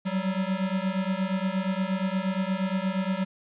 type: beating tone pair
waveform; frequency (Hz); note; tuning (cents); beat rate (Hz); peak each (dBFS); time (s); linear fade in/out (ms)
square; 185.4 / 193.9; F#3 / G3; +4 / -19; 8.5; -29; 0.05-3.25; 20
effects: resampled to 8000 Hz + 9-bit